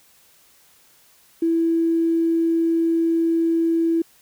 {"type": "tone with tanh clipping", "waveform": "triangle", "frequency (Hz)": 330.8, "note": "E4", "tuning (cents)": 6, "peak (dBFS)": -16, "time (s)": [1.42, 4.02], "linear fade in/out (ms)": 5, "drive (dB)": 3, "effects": ["white hiss -55 dBFS RMS until 4.21 s"]}